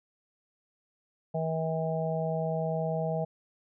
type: harmonic tone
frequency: 160.9 Hz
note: E3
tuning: 42 cents flat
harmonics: 1 / 3 / 4 / 5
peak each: -31 / -35 / -32 / -38 dBFS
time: 1.34-3.25 s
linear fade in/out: 10 ms
effects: none